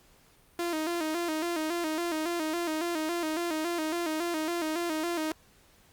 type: tone with vibrato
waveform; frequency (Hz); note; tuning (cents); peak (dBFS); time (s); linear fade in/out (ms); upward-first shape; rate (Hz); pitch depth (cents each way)
sawtooth; 328.2; E4; -8; -25; 0.59-5.32; 2; square; 3.6; 85
effects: pink hiss -61 dBFS RMS until 5.92 s + Opus 48 kbps